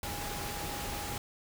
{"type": "tone in noise", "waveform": "sine", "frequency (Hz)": 820, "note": "G#5", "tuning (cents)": -22, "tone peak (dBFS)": -43, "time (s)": [0.03, 1.18], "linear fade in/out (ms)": 2, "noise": "pink", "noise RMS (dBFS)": -38, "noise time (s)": [0.03, 1.18], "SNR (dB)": -8, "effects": []}